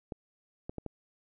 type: clicks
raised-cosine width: 2 ms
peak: -24 dBFS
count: 4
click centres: 0.122 / 0.695 / 0.783 / 0.863 s
effects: none